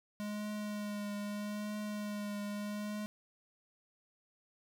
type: tone with vibrato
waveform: square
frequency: 207.7 Hz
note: G#3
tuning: in tune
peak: -38 dBFS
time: 0.2-3.06 s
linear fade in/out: 0 ms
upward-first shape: triangle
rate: 0.79 Hz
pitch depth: 24 cents each way
effects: none